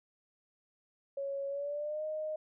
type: tone with pitch glide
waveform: sine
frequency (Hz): 554.4 to 618.7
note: C#5 to D#5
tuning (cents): 0 to -10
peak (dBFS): -34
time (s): 1.17-2.36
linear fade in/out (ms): 5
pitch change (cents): +190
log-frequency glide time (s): 1.48-2.04
effects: none